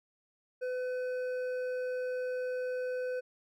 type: tone with hard clipping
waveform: sine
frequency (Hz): 504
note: B4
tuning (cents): +35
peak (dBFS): -34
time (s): 0.61-3.21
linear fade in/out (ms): 20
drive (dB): 7
effects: none